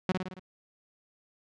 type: tone with echo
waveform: sawtooth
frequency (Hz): 185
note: F#3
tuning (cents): 0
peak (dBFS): -20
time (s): 0.09-0.12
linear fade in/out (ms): 2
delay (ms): 55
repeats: 5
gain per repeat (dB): -4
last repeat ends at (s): 0.395
effects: low-pass 4000 Hz 12 dB/octave